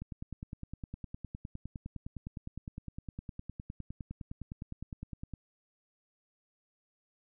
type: click train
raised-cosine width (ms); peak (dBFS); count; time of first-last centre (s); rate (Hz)
5; -28; 53; 0.02-5.337; 9.78
effects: none